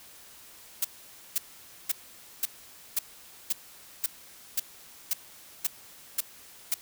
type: noise bursts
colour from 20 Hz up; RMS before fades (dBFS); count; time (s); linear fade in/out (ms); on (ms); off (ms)
blue; -26; 12; 0.82-6.742; 5; 26; 510
effects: white hiss -51 dBFS RMS until 6.81 s